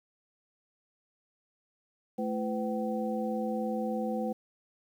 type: tone cluster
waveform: sine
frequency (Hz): 218.3 / 335.1 / 505 / 765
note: A3 / E4 / B4 / G5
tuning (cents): -13 / +29 / +39 / -42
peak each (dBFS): -32 / -40 / -34 / -38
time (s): 2.18-4.33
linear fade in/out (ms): 10
effects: 10-bit